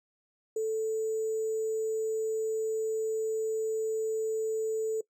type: tone with sample-and-hold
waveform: sine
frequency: 440 Hz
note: A4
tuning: in tune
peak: -27 dBFS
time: 0.56-5.01 s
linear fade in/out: 5 ms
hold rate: 7350 Hz
effects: noise-tail reverb RT60 0.1 s tail -21 dB re dry + low-pass 12000 Hz 12 dB/octave